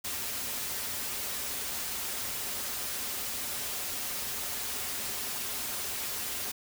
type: noise with comb filter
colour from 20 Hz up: white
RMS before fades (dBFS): -35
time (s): 0.04-6.52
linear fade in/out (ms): 10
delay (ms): 6.1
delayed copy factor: -0.5
effects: none